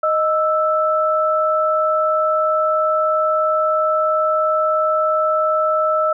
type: tone pair together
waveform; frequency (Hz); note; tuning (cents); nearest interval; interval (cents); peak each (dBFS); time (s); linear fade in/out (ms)
sine; 622.2 / 1318.5; D#5 / E6; 0 / 0; octave + minor second; 1300; -17; 0.03-6.13; 5
effects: none